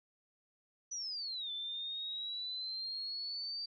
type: exponential two-way sweep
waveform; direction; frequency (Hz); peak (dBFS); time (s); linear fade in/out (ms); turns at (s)
sine; down then up; 6000 to 3510 to 4662; -38; 0.91-3.66; 10; 1.51
effects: none